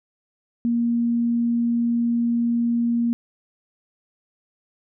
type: tone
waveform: sine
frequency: 235.4 Hz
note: A#3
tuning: 17 cents sharp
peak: -18 dBFS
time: 0.65-3.13 s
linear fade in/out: 0 ms
effects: none